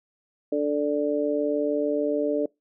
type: harmonic tone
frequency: 146.83 Hz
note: D3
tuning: in tune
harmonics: 2 / 3 / 4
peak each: -26 / -26 / -26 dBFS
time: 0.52-2.46 s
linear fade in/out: 5 ms
effects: noise-tail reverb RT60 0.2 s tail -25 dB re dry